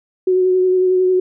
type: tone with vibrato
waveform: sine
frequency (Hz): 369.3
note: F#4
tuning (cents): -3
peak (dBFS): -11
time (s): 0.27-1.2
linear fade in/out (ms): 5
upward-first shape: sine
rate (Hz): 11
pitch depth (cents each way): 18
effects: none